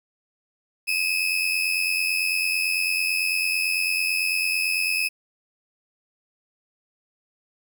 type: tone pair together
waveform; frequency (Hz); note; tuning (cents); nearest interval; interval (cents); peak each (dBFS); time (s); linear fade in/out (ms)
35% pulse; 2511 / 2600; D#7 / E7; +15 / -24; minor second; 61; -23; 0.87-5.09; 20
effects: 9-bit